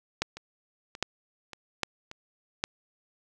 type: two click trains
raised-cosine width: 0.2 ms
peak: -9 / -24 dBFS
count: 4 / 4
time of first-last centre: 0.22-2.639 / 0.37-2.114 s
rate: 1.24 / 1.72 Hz
effects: none